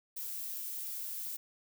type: noise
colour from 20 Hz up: violet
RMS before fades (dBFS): -40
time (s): 0.16-1.37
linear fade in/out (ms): 10
effects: none